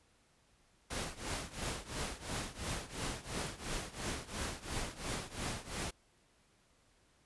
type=noise with tremolo; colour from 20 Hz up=pink; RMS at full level=-37 dBFS; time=0.9-5.91 s; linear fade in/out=10 ms; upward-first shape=triangle; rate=2.9 Hz; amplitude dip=90%; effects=pink hiss -70 dBFS RMS until 7.25 s + resampled to 24000 Hz